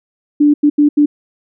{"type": "tone bursts at uneven times", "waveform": "sine", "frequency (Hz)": 293.7, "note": "D4", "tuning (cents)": 0, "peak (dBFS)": -6, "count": 4, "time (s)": [[0.4, 0.54], [0.63, 0.7], [0.78, 0.89], [0.97, 1.06]], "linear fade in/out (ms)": 10, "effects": []}